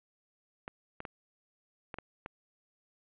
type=clicks; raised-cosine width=0.5 ms; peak=-25 dBFS; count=6; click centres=0.679 / 1.004 / 1.052 / 1.942 / 1.986 / 2.261 s; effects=resampled to 8000 Hz + 9-bit